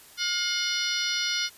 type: harmonic tone with a mistuned harmonic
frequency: 712 Hz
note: F5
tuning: 33 cents sharp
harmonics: 2 / 3 / 4 / 5 / 6 / 7 / 8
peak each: -33 / -33 / -33 / -33 / -33 / -33 / -33 dBFS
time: 0.17-1.5 s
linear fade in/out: 50 ms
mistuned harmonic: 4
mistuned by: +66 cents
effects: white hiss -51 dBFS RMS until 1.57 s + resampled to 32000 Hz